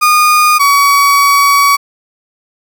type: tone pair in turn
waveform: 35% pulse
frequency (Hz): 1224 / 1131.2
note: D#6 / C#6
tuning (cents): -29 / +35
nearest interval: minor second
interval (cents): 136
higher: first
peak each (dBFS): -4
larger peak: neither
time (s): 0.01-0.59 / 0.59-1.77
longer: second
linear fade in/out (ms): 20
effects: none